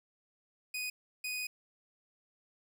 sawtooth tone bursts at uneven times, 2489 Hz, D#7, in tune, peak -32 dBFS, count 2, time 0.74-0.9 / 1.24-1.47 s, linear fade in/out 5 ms, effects none

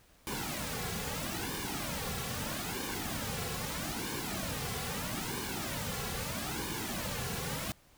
pink noise with flanger, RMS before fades -37 dBFS, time 0.27-7.72 s, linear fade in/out 0 ms, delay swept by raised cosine 1.5 to 3.3 ms, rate 0.78 Hz, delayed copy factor -0.75, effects pink hiss -63 dBFS RMS until 7.97 s

